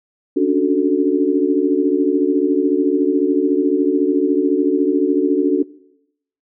sine chord, D major seventh, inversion third, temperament equal with one note detuned, 279.8 / 293.7 / 370 / 440 Hz, C#4 / D4 / F#4 / A4, +16 / 0 / 0 / 0 cents, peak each -19 / -17 / -17 / -21 dBFS, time 0.36-5.63 s, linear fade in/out 10 ms, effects noise-tail reverb RT60 0.8 s tail -20 dB re dry

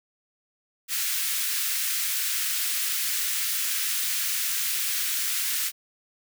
white high-pass noise, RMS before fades -27 dBFS, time 0.88-5.72 s, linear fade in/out 50 ms, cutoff 1500 Hz, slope 24 dB/octave, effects none

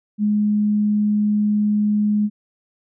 sine tone, 209.2 Hz, G#3, 13 cents sharp, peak -15 dBFS, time 0.18-2.3 s, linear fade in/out 50 ms, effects none

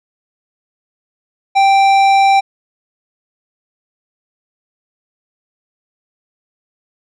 triangle tone with tanh clipping, 784 Hz, G5, in tune, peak -9 dBFS, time 1.55-2.41 s, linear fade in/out 20 ms, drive 17 dB, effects none

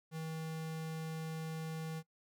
square tone, 160 Hz, D#3, 49 cents sharp, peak -40 dBFS, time 0.11-2.03 s, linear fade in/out 50 ms, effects noise-tail reverb RT60 0.1 s tail -21 dB re dry

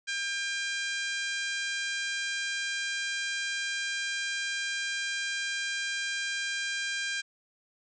harmonic tone with a mistuned harmonic, 800 Hz, G5, 35 cents sharp, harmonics 2 / 3 / 4 / 5 / 6 / 7 / 8 / 9 / 10, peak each -33 / -37 / -39 / -41 / -43 / -44 / -45 / -46 / -47 dBFS, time 0.07-7.22 s, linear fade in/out 20 ms, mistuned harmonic 10, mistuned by +17 cents, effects none

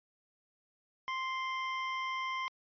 25% pulse tone, 1046.5 Hz, C6, in tune, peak -30 dBFS, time 1.08-2.48 s, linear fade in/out 0 ms, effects resampled to 11025 Hz

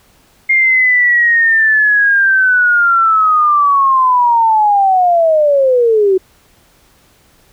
sine linear sweep, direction down, 2128 to 367.3 Hz, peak -7 dBFS, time 0.49-6.18 s, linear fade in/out 10 ms, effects pink hiss -50 dBFS RMS until 7.52 s

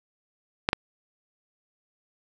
clicks, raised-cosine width 0.3 ms, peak -5 dBFS, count 2, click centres 0.689 / 0.731 s, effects none

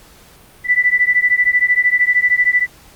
sine beating tone pair, 1973 / 1986 Hz, B6 / B6, -2 / +9 cents, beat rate 13 Hz, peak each -14 dBFS, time 0.64-2.67 s, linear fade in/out 50 ms, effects pink hiss -45 dBFS RMS until 2.95 s + Opus 48 kbps

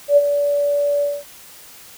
sine tone with ADSR envelope, 576 Hz, D5, 34 cents flat, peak -6 dBFS, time 0.08-1.24 s, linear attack 88 ms, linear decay 36 ms, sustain -9 dB, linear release 220 ms, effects white hiss -42 dBFS RMS until 1.97 s

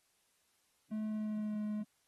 triangle tone with pitch glide, 215.4 to 211.2 Hz, A3 to G#3, -37 to +29 cents, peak -33 dBFS, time 0.91-1.83 s, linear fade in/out 10 ms, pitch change -34 cents, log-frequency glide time 1.06-1.6 s, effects white hiss -75 dBFS RMS until 2.07 s + AAC 32 kbps

